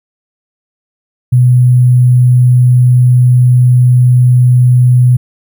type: tone with sample-and-hold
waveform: sine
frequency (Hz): 124.6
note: B2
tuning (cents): +16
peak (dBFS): -3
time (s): 1.32-5.17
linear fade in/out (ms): 10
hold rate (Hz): 11025
effects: none